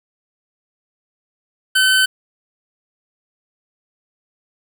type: tone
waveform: 25% pulse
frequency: 1525 Hz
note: G6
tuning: 48 cents flat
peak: -8 dBFS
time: 1.75-2.06 s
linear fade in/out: 10 ms
effects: 7-bit